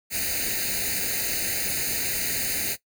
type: noise with comb filter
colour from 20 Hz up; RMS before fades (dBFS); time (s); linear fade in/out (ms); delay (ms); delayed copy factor
white; -27; 0.1-2.77; 50; 0.45; +0.95
effects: noise-tail reverb RT60 0.1 s tail -17 dB re dry